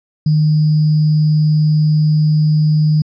sine tone with sample-and-hold, 153.4 Hz, D#3, 24 cents flat, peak -9 dBFS, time 0.26-3.02 s, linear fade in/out 5 ms, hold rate 4900 Hz, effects resampled to 16000 Hz

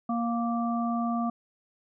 harmonic tone, 234 Hz, A#3, 7 cents sharp, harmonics 1 / 3 / 5, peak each -27 / -32 / -34 dBFS, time 0.09-1.3 s, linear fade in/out 5 ms, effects none

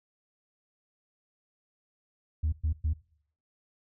sine tone bursts, 77.78 Hz, D#2, in tune, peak -23 dBFS, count 3, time 2.43-2.935 s, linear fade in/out 10 ms, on 95 ms, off 110 ms, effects noise-tail reverb RT60 0.6 s tail -22 dB re dry + tanh soft clip ceiling -22 dBFS

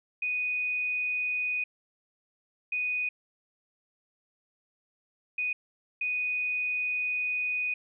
sine tone bursts at uneven times, 2484 Hz, D#7, 3 cents flat, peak -27 dBFS, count 4, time 0.22-1.64 / 2.72-3.09 / 5.38-5.53 / 6.01-7.74 s, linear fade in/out 5 ms, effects none

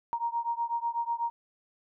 sine beating tone pair, 932.3 / 940.4 Hz, A#5 / A#5, 0 / +15 cents, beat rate 8.1 Hz, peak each -31 / -32 dBFS, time 0.13-1.3 s, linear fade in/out 0 ms, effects none

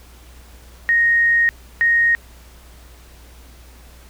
sine tone pair in turn, 1864.7 / 1864.7 Hz, A#6 / A#6, 0 / 0 cents, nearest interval unison, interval 0 cents, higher neither, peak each -12 dBFS, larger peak neither, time 0.89-1.49 / 1.81-2.15 s, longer first, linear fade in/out 0 ms, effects added 60 Hz sine -42 dBFS peak until 4.09 s + pink hiss -48 dBFS RMS until 4.09 s

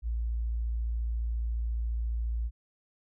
sine tone, 57.2 Hz, A#1, 32 cents flat, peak -28 dBFS, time 0.02-2.51 s, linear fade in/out 50 ms, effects none

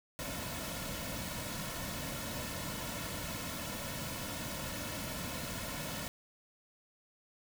pink noise with comb filter, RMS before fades -40 dBFS, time 0.19-6.08 s, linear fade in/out 0 ms, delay 2.5 ms, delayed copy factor -0.65, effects none

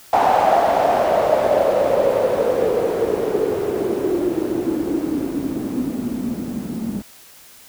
blue noise with low-pass filter sweep, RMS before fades -19 dBFS, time 0.13-7.02 s, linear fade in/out 0 ms, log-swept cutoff 780 to 210 Hz, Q 6.6, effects white hiss -45 dBFS RMS until 7.68 s

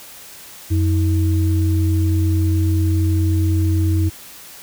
sine tone pair together, 89.99 / 320.7 Hz, F#2 / E4, -48 / -48 cents, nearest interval octave + minor seventh, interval 2200 cents, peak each -14 / -22 dBFS, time 0.7-4.1 s, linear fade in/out 20 ms, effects white hiss -39 dBFS RMS until 4.62 s

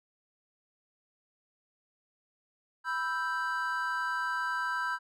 triangle chord, E minor, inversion second, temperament equal, 987.8 / 1318.5 / 1568 Hz, B5 / E6 / G6, 0 / 0 / 0 cents, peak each -33 / -34 / -31 dBFS, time 2.84-4.99 s, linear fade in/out 50 ms, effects none

